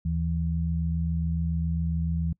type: tone pair together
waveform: sine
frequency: 77.8 / 164.98 Hz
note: D#2 / E3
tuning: 0 / +2 cents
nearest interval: octave + minor second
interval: 1302 cents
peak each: -27 dBFS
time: 0.05-2.33 s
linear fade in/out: 5 ms
effects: noise-tail reverb RT60 0.1 s tail -26 dB re dry